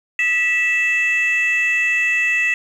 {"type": "tone pair together", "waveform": "sine", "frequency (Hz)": [1955.8, 2637], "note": ["B6", "E7"], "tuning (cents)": [-17, 0], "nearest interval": "perfect fourth", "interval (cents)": 517, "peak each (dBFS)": -16, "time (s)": [0.19, 2.54], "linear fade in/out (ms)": 2, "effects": ["tanh soft clip ceiling -11 dBFS", "8-bit"]}